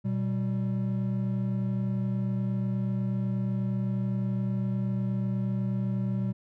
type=tone pair together; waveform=triangle; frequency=121.3 / 192.81 Hz; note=B2 / G3; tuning=-31 / -28 cents; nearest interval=minor sixth; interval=803 cents; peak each=-27 dBFS; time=0.04-6.33 s; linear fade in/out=20 ms; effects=none